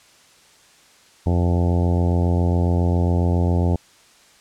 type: harmonic tone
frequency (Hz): 87.31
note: F2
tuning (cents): 0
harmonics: 1 / 2 / 3 / 4 / 5 / 6 / 7 / 8 / 9 / 10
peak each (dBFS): -17 / -23 / -27 / -29 / -31 / -33 / -34 / -35 / -36 / -37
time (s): 1.26-3.76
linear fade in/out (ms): 5
effects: white hiss -52 dBFS RMS until 4.4 s + low-pass 8000 Hz 12 dB/octave